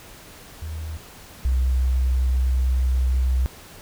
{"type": "tone pair in turn", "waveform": "sine", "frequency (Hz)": [78.6, 63.85], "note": ["D#2", "C2"], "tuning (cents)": [18, -42], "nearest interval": "major third", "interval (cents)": 360, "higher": "first", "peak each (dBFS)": [-28, -17], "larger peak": "second", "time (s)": [[0.62, 0.97], [1.45, 3.46]], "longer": "second", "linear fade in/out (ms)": 0, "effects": ["pink hiss -44 dBFS RMS until 3.81 s"]}